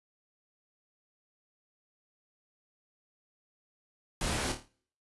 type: noise with echo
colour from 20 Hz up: pink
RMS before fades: -33 dBFS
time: 4.21-4.52 s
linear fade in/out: 2 ms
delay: 27 ms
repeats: 6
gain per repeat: -6 dB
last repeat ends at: 4.682 s
effects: noise-tail reverb RT60 0.6 s tail -26 dB re dry + resampled to 24000 Hz